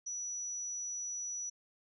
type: tone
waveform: sine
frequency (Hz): 5890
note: F#8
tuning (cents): -9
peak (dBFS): -37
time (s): 0.06-1.5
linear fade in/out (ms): 10
effects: none